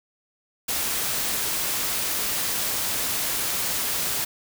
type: noise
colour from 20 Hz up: white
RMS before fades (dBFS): -26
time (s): 0.68-4.25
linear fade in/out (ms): 10
effects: none